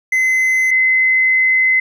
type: tone pair in turn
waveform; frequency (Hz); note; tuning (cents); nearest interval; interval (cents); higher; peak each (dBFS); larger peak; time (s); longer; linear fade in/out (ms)
triangle / sine; 2047 / 2047; C7 / C7; -38 / -38; unison; 0; neither; -10 / -10; neither; 0.12-0.71 / 0.71-1.8; second; 5
effects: none